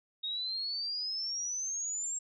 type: exponential sweep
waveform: sine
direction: up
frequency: 3729 to 7590 Hz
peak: -33 dBFS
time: 0.23-2.19 s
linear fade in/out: 10 ms
effects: none